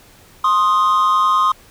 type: tone pair together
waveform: triangle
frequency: 1053.8 / 1244.5 Hz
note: C6 / D#6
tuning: +12 / 0 cents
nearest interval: minor third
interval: 288 cents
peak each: -12 dBFS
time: 0.44-1.52 s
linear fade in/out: 5 ms
effects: tanh soft clip ceiling -5 dBFS + pink hiss -47 dBFS RMS until 1.7 s